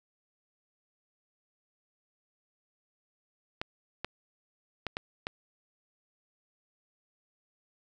clicks, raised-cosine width 0.3 ms, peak -17 dBFS, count 5, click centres 3.615 / 4.046 / 4.867 / 4.969 / 5.269 s, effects none

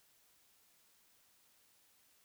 silence, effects white hiss -70 dBFS RMS until 2.24 s

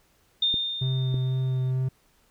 sine tone with exponential decay, 3631 Hz, A#7, 46 cents flat, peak -19 dBFS, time 0.42-1.71 s, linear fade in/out 5 ms, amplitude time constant 280 ms
clicks, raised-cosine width 3 ms, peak -21 dBFS, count 2, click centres 0.542 / 1.143 s
triangle tone with vibrato, 129.7 Hz, C3, 15 cents flat, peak -21 dBFS, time 0.81-1.89 s, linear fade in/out 10 ms, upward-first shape sine, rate 2.1 Hz, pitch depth 10 cents each way
effects pink hiss -64 dBFS RMS until 2.3 s

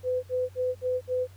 sine tone bursts, 505 Hz, B4, 39 cents sharp, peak -24 dBFS, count 5, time 0.03-1.274 s, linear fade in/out 50 ms, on 200 ms, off 61 ms, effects added 94 Hz sine -47 dBFS peak until 1.36 s + pink hiss -59 dBFS RMS until 1.36 s

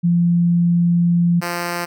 sine / 5% pulse tone pair in turn, 172.4 / 173.7 Hz, F3 / F3, -22 / -9 cents, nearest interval unison, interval 13 cents, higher second, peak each -12 / -10 dBFS, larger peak second, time 0.03-1.41 / 1.41-1.86 s, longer first, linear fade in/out 20 ms, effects none

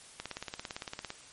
click train, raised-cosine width 0.2 ms, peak -20 dBFS, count 17, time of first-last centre 0.2-1.104 s, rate 17.7 Hz, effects white hiss -53 dBFS RMS until 1.32 s + MP3 48 kbps

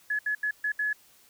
sine tone bursts at uneven times, 1700 Hz, G#6, 40 cents sharp, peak -25 dBFS, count 5, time 0.1-0.19 / 0.26-0.35 / 0.43-0.51 / 0.64-0.72 / 0.79-0.93 s, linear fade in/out 5 ms, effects white hiss -59 dBFS RMS until 1.29 s

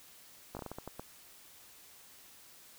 slowing click train, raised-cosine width 1 ms, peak -27 dBFS, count 9, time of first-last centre 0.55-0.996 s, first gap 18 ms, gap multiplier 1.31, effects white hiss -57 dBFS RMS until 2.78 s

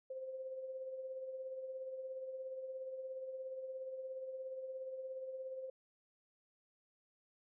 sine tone with tremolo, 523.3 Hz, C5, in tune, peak -40 dBFS, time 0.1-5.7 s, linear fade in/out 5 ms, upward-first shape triangle, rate 17 Hz, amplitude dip 50%, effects none

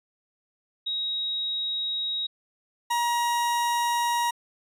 sine / 40% pulse tone pair in turn, 3800 / 950 Hz, A#7 / A#5, +33 / +33 cents, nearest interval 2 octaves, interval 2400 cents, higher first, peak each -26 / -22 dBFS, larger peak second, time 0.86-2.27 / 2.9-4.31 s, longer neither, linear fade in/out 10 ms, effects resampled to 32000 Hz

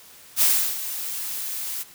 blue noise with ADSR envelope, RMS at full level -17 dBFS, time 0.36-1.84 s, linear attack 56 ms, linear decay 330 ms, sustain -13 dB, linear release 25 ms, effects white hiss -48 dBFS RMS until 1.94 s

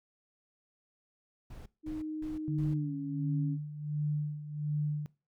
brown noise bursts, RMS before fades -46 dBFS, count 4, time 1.5-2.74 s, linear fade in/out 5 ms, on 160 ms, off 200 ms
sine tone with pitch glide, 310 to 279.4 Hz, D#4 to C#4, -6 to +14 cents, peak -35 dBFS, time 1.83-3.58 s, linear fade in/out 50 ms, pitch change -180 cents, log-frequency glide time 2.72-2.94 s
sine tone with tremolo, 149.1 Hz, D3, 27 cents sharp, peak -28 dBFS, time 2.48-5.06 s, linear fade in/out 0 ms, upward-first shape sine, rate 1.4 Hz, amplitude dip 75%
effects noise-tail reverb RT60 0.3 s tail -21 dB re dry

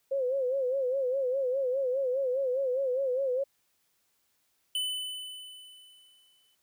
sine tone with vibrato, 523.3 Hz, C5, in tune, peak -26 dBFS, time 0.11-3.44 s, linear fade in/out 10 ms, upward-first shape sine, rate 4.9 Hz, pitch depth 99 cents each way
square tone with exponential decay, 3008 Hz, F#7, 28 cents sharp, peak -28 dBFS, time 4.75-6.55 s, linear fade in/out 2 ms, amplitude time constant 390 ms
effects white hiss -73 dBFS RMS until 6.62 s

